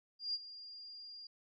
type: tone with ADSR envelope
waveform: sine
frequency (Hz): 4807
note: D8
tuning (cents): +39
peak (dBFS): -33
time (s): 0.19-1.27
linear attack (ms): 150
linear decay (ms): 38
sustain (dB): -15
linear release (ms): 3
effects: none

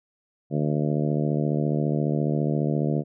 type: harmonic tone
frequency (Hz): 74.6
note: D2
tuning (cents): +28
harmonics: 2 / 3 / 4 / 5 / 6 / 7 / 8 / 9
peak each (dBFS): -24 / -28 / -30 / -32 / -34 / -35 / -36 / -37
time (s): 0.5-3.04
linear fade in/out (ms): 50
effects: none

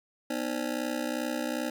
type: ring-modulated tone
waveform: 25% pulse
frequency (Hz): 277.1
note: C#4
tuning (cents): -1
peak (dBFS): -23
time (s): 0.3-1.7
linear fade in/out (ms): 5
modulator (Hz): 31.3
effects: 10-bit

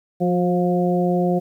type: harmonic tone with a mistuned harmonic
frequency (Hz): 177.3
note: F3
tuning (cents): +26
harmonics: 1 / 2 / 3 / 4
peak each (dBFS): -19 / -22 / -24 / -25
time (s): 0.2-1.4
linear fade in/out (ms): 20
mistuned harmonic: 2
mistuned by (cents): +22
effects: 9-bit

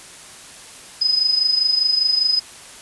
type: tone with amplitude modulation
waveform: sine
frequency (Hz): 5030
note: D#8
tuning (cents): +18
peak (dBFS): -12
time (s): 1.01-2.4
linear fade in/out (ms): 10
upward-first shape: sine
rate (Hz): 25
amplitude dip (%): 65
effects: white hiss -40 dBFS RMS until 2.81 s + resampled to 24000 Hz

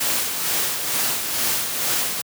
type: noise with tremolo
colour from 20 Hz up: white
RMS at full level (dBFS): -21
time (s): 0-2.22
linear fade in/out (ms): 10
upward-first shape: sine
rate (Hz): 2.2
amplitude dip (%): 45
effects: high-pass 100 Hz 12 dB/octave

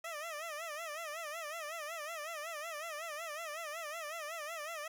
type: tone with vibrato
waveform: 15% pulse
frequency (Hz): 631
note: D#5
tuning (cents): +24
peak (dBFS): -34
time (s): 0.04-4.88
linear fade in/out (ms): 5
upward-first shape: sine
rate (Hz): 5.4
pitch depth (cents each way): 130
effects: none

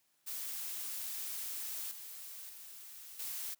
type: noise with level steps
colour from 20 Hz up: blue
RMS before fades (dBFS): -41 / -48 / -51 / -41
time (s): 0.26-3.55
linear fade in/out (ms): 20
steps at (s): 1.91 / 2.49 / 3.19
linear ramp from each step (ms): 5
effects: white hiss -75 dBFS RMS until 3.59 s + high-pass 80 Hz 12 dB/octave

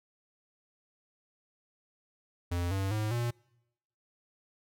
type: tone with pitch steps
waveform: square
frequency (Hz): 87.31 / 96.88 / 107.49 / 119.27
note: F2 / G2 / A2 / A#2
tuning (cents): 0 / -20 / -40 / +40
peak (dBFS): -30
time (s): 2.51-3.31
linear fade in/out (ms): 10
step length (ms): 200
effects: noise-tail reverb RT60 0.9 s tail -26 dB re dry

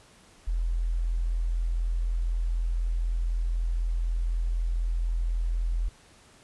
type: tone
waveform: sine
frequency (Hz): 42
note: E1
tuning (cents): +33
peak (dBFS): -24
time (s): 0.47-5.89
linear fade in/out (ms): 10
effects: pink hiss -56 dBFS RMS until 6.43 s + resampled to 24000 Hz

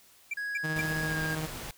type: tone bursts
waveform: triangle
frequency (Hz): 2349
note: D7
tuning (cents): 0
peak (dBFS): -28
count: 3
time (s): 0.31-0.814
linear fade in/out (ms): 5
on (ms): 28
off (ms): 210
type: tone with pitch glide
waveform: triangle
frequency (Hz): 1661.2 to 1616.7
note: G#6 to G#6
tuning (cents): 0 to -47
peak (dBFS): -30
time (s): 0.37-1.35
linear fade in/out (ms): 5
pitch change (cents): -47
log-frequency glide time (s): 1.02-1.2
type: tone with tremolo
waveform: sawtooth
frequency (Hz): 156.9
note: D#3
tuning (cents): +15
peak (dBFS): -27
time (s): 0.63-1.47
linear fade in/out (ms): 20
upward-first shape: square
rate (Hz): 15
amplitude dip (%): 25
type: noise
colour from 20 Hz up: pink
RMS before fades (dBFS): -40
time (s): 0.76-1.71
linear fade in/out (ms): 2
effects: white hiss -59 dBFS RMS until 1.77 s

